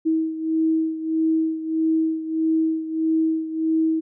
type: beating tone pair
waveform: sine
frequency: 320 / 321.6 Hz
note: D#4 / E4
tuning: +49 / -43 cents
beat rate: 1.6 Hz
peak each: -20 / -25 dBFS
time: 0.05-4.01 s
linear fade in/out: 20 ms
effects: none